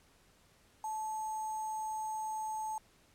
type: tone with sample-and-hold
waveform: sine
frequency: 871 Hz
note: A5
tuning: 18 cents flat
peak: -35 dBFS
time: 0.84-2.78 s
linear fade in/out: 2 ms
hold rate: 7350 Hz
effects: pink hiss -66 dBFS RMS until 3.14 s + low-pass 12000 Hz 12 dB/octave